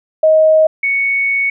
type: tone pair in turn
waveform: sine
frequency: 629 / 2221 Hz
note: D#5 / C#7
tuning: +19 / +3 cents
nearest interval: octave + minor seventh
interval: 2184 cents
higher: second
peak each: -6 / -12 dBFS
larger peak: first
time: 0.23-0.67 / 0.83-1.5 s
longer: second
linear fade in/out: 5 ms
effects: none